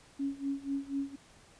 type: tone with tremolo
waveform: sine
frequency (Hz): 277.2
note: C#4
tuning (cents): 0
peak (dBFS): -29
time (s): 0.19-1.16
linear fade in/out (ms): 10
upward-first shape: sine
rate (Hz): 4.1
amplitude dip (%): 90
effects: pink hiss -59 dBFS RMS until 1.59 s + resampled to 22050 Hz